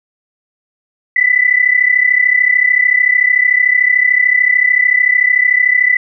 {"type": "tone pair together", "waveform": "sine", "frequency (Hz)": [1975.5, 2009], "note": ["B6", "B6"], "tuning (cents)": [0, 29], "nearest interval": "unison", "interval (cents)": 29, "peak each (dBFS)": -11, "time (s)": [1.16, 5.97], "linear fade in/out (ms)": 5, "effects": []}